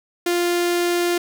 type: tone with notch filter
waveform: sawtooth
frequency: 349.2 Hz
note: F4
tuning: in tune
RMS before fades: -20 dBFS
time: 0.26-1.18 s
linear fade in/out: 5 ms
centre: 910 Hz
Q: 1.7
effects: none